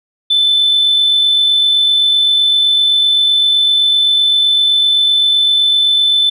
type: tone with amplitude modulation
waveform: sine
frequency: 3520 Hz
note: A7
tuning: in tune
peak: -6 dBFS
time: 0.3-6.3 s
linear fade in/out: 10 ms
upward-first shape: sine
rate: 47.8 Hz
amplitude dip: 30%
effects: tanh soft clip ceiling -4 dBFS